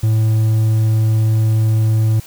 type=tone; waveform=triangle; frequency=110 Hz; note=A2; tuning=in tune; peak=-9 dBFS; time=0.03-2.2 s; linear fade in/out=5 ms; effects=white hiss -40 dBFS RMS until 2.26 s